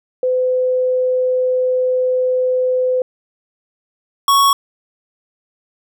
sine / square tone pair in turn, 508 / 1111.2 Hz, B4 / C#6, +49 / +4 cents, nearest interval octave + major second, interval 1355 cents, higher second, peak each -13 / -10 dBFS, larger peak second, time 0.23-3.02 / 4.28-4.53 s, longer first, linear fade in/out 2 ms, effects none

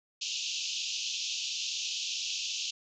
pink band-pass noise, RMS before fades -35 dBFS, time 0.21-2.71 s, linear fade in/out 10 ms, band 2600 to 6900 Hz, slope 96 dB/octave, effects none

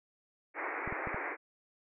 white band-pass noise, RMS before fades -38 dBFS, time 0.54-1.37 s, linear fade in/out 50 ms, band 290 to 2300 Hz, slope 96 dB/octave
clicks, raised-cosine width 3 ms, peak -27 dBFS, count 4, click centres 0.876 / 0.925 / 1.073 / 1.145 s
effects none

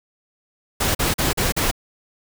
pink noise bursts, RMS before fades -20 dBFS, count 5, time 0.8-1.714 s, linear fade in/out 10 ms, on 150 ms, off 41 ms, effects none

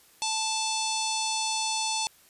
harmonic tone with a mistuned harmonic, 880 Hz, A5, in tune, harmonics 1 / 3 / 4 / 5 / 6 / 7 / 8 / 9 / 10, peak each -31 / -36 / -35 / -34 / -38 / -35 / -40 / -39 / -38 dBFS, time 0.22-2.07 s, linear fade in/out 0 ms, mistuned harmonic 7, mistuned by -32 cents, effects white hiss -58 dBFS RMS until 2.29 s + resampled to 32000 Hz

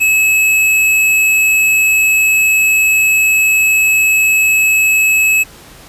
square tone, 2584 Hz, E7, 35 cents flat, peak -9 dBFS, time 0-5.44 s, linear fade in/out 20 ms, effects pink hiss -38 dBFS RMS until 5.88 s + resampled to 32000 Hz

